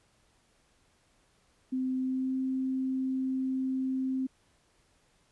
sine tone with pitch glide, 258.8 to 262 Hz, C4 to C4, -19 to +2 cents, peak -28 dBFS, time 1.72-4.27 s, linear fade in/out 10 ms, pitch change +21 cents, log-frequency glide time 1.98-2.37 s, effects pink hiss -68 dBFS RMS until 5.31 s + resampled to 24000 Hz

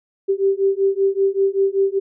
sine beating tone pair, 388.4 / 393.6 Hz, G4 / G4, -16 / +7 cents, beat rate 5.2 Hz, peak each -18 / -18 dBFS, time 0.28-2 s, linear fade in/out 20 ms, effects none

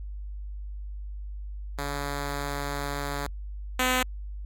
5% pulse tone pair in turn, 142.3 / 254.5 Hz, C#3 / C4, +46 / -48 cents, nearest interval minor seventh, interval 1006 cents, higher second, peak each -19 / -11 dBFS, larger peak second, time 1.78-3.27 / 3.79-4.03 s, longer first, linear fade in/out 5 ms, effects added 50 Hz sine -34 dBFS peak until 4.45 s + AAC 64 kbps

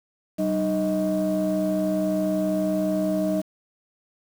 sine tone cluster, 191.7 / 306.1 / 628 Hz, G3 / D#4 / D#5, -38 / -28 / +16 cents, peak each -24 dBFS, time 0.38-3.42 s, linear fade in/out 20 ms, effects tanh soft clip ceiling -16 dBFS + 7-bit

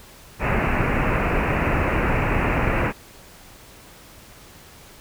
pink low-pass noise, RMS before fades -21 dBFS, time 0.39-2.93 s, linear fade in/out 50 ms, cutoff 2700 Hz, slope 96 dB/octave, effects pink hiss -46 dBFS RMS until 5 s

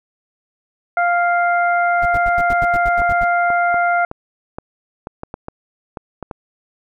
harmonic tone, 698.5 Hz, F5, in tune, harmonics 1 / 2 / 3, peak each -15 / -18 / -26 dBFS, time 0.97-4.05 s, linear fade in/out 2 ms
brown noise bursts, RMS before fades -24 dBFS, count 11, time 2.02-3.247 s, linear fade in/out 5 ms, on 37 ms, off 82 ms
clicks, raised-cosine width 1 ms, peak -14 dBFS, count 12, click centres 3.018 / 3.503 / 3.743 / 4.114 / 4.585 / 5.071 / 5.234 / 5.341 / 5.484 / 5.972 / 6.227 / 6.312 s
effects none

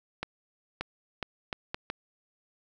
accelerating click train, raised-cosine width 0.3 ms, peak -16 dBFS, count 6, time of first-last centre 0.23-1.901 s, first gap 580 ms, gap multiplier 0.72, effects none

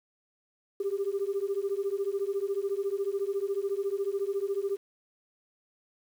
sine beating tone pair, 390 / 404 Hz, G4 / G#4, -9 / -48 cents, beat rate 14 Hz, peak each -30 dBFS, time 0.8-4.77 s, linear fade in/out 5 ms, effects tanh soft clip ceiling -22 dBFS + 9-bit

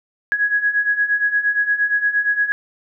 sine beating tone pair, 1661.2 / 1669.8 Hz, G#6 / G#6, 0 / +9 cents, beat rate 8.6 Hz, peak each -21 / -17 dBFS, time 0.32-2.52 s, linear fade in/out 0 ms, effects none

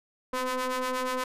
sawtooth ring-modulated tone, 253.6 Hz, B3, 46 cents sharp, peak -21 dBFS, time 0.33-1.24 s, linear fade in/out 5 ms, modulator 765 Hz, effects resampled to 32000 Hz

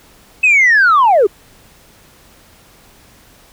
sine linear sweep, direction down, 2602 to 364.1 Hz, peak -5 dBFS, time 0.43-1.27 s, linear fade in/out 10 ms, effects tanh soft clip ceiling -4 dBFS + pink hiss -46 dBFS RMS until 3.52 s

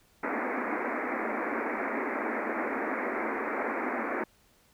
pink band-pass noise, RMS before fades -32 dBFS, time 0.23-4.24 s, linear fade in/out 5 ms, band 220 to 2300 Hz, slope 96 dB/octave, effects pink hiss -64 dBFS RMS until 4.73 s

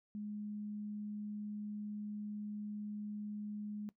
sine tone, 208.9 Hz, G#3, 10 cents sharp, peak -40 dBFS, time 0.15-3.89 s, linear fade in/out 0 ms, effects noise-tail reverb RT60 0.1 s tail -18 dB re dry

